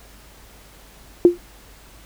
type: tone with exponential decay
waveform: sine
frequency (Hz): 349.2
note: F4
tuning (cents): 0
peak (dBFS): -3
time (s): 1.25-1.38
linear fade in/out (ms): 1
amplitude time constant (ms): 28
effects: added 50 Hz sine -48 dBFS peak until 2.05 s + pink hiss -48 dBFS RMS until 2.05 s